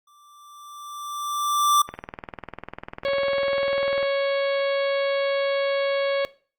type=tone with exponential growth; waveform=square; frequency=1174.7 Hz; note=D6; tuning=in tune; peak=-15 dBFS; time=0.07-1.82 s; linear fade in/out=5 ms; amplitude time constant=380 ms
type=click train; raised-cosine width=0.5 ms; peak=-18 dBFS; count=44; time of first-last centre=1.89-4.029 s; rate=20.1 Hz
type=harmonic tone; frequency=554.4 Hz; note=C#5; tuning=in tune; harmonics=1 / 2 / 3 / 4 / 5 / 6 / 7 / 8; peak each=-21 / -33 / -34 / -33 / -41 / -36 / -42 / -40 dBFS; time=3.05-6.25 s; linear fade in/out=0 ms
effects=noise-tail reverb RT60 0.4 s tail -19 dB re dry + Opus 48 kbps